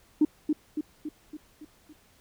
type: tone with echo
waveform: sine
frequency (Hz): 303.8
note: D#4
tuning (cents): -41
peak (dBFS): -16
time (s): 0.21-0.25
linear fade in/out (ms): 5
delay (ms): 280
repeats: 6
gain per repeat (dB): -5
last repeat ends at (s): 1.93
effects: tanh soft clip ceiling -12 dBFS + pink hiss -61 dBFS RMS until 2.2 s

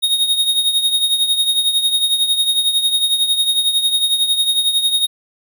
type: tone with tremolo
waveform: square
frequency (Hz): 3729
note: A#7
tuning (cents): 0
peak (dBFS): -11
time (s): 0.02-5.07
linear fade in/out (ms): 20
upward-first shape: triangle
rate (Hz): 11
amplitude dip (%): 70
effects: none

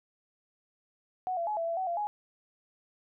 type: tone with pitch steps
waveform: sine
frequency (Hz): 740 / 679 / 846 / 666 / 671 / 753 / 687 / 834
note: F#5 / F5 / G#5 / E5 / E5 / F#5 / F5 / G#5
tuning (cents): 0 / -49 / +32 / +18 / +31 / +30 / -29 / +7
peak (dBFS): -29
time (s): 1.27-2.07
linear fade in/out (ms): 0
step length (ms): 100
effects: none

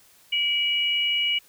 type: tone pair together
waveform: sine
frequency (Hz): 2307 / 2911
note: D7 / F#7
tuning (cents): -31 / -29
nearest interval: major third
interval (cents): 402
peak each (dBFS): -26 / -22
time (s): 0.32-1.39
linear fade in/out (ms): 10
effects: white hiss -56 dBFS RMS until 1.48 s

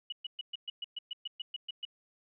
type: tone bursts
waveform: sine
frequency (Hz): 2927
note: F#7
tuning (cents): -19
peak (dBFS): -35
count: 13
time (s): 0.1-1.852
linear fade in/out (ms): 5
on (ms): 24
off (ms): 120
effects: none

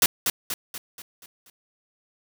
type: noise with echo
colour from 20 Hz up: white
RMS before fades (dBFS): -17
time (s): 0.02-0.06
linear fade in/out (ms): 2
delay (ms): 240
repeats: 6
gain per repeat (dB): -6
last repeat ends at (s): 1.5
effects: none

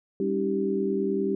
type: tone cluster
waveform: sine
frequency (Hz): 198.7 / 278.3 / 319.5 / 389.4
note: G3 / C#4 / D#4 / G4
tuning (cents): +24 / +7 / +46 / -12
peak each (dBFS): -29 / -31 / -33 / -26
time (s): 0.2-1.35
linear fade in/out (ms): 2
effects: none

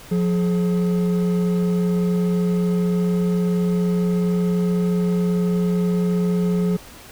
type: tone pair together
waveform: triangle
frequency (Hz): 177.85 / 423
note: F3 / G#4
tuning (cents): +32 / +32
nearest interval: octave + minor third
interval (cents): 1500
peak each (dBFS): -15 / -22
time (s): 0.11-6.77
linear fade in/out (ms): 10
effects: tanh soft clip ceiling -9 dBFS + pink hiss -42 dBFS RMS until 7.11 s

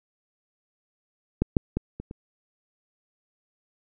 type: clicks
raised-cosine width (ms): 3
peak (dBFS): -8 / -6 / -12 / -22 / -24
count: 5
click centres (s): 1.42 / 1.568 / 1.77 / 2 / 2.111
effects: none

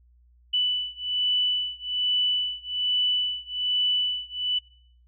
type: beating tone pair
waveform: sine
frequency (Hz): 2979 / 2980.2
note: F#7 / F#7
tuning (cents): +11 / +12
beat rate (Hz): 1.2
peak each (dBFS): -26 / -27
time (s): 0.53-4.59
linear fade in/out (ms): 10
effects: noise-tail reverb RT60 0.6 s tail -22 dB re dry + added 60 Hz sine -55 dBFS peak until 5.07 s

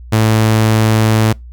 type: tone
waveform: sawtooth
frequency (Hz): 110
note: A2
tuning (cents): 0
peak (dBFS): -5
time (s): 0.12-1.33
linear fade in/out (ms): 10
effects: noise-tail reverb RT60 0.2 s tail -26 dB re dry + added 60 Hz sine -30 dBFS peak until 1.52 s

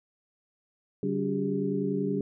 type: tone cluster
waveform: sine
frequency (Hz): 143.4 / 192.5 / 283.7 / 373.8 / 404.3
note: D3 / G3 / C#4 / F#4 / G#4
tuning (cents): -41 / -31 / +40 / +18 / -46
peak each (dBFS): -36 / -30 / -32 / -38 / -31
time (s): 1.03-2.21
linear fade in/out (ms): 2
effects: none

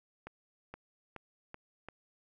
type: accelerating click train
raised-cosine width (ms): 0.5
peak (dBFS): -29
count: 5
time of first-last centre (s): 0.27-1.886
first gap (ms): 470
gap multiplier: 0.9
effects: none

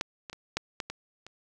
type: clicks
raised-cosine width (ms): 0.2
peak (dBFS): -12 / -22 / -25 / -11 / -15 / -19 / -28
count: 7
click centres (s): 0.011 / 0.298 / 0.33 / 0.57 / 0.802 / 0.9 / 1.266
effects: none

